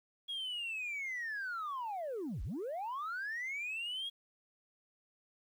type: linear two-way sweep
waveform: sine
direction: down then up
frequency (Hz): 3322 to 36.71 to 3322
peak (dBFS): -35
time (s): 0.28-4.1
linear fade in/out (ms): 20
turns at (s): 2.43
effects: tanh soft clip ceiling -35 dBFS + 11-bit